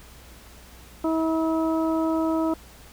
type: harmonic tone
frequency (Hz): 322.2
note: E4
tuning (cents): -39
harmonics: 1 / 2 / 3 / 4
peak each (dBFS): -22 / -28 / -32 / -34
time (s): 1.04-2.54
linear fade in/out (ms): 5
effects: added 60 Hz sine -49 dBFS peak until 2.92 s + pink hiss -49 dBFS RMS until 2.92 s